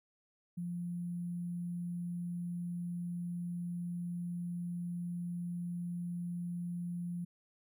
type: tone with sample-and-hold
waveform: sine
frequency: 174.4 Hz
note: F3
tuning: 2 cents flat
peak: -36 dBFS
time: 0.57-7.25 s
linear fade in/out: 10 ms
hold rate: 11025 Hz
effects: none